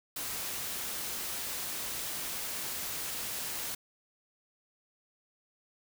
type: noise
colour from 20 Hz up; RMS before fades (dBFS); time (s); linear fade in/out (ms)
white; -37; 0.16-3.75; 5
effects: none